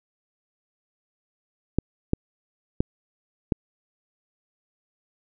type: clicks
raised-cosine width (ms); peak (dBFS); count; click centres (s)
3; -7; 4; 1.786 / 2.134 / 2.805 / 3.522
effects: none